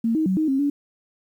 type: tone with pitch steps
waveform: sine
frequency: 228.4 / 315.1 / 188.4 / 312.7 / 268.9 / 286 Hz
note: A#3 / D#4 / F#3 / D#4 / C4 / D4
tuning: -35 / +22 / +32 / +9 / +47 / -46 cents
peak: -18 dBFS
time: 0.04-0.7 s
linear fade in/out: 5 ms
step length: 110 ms
effects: 9-bit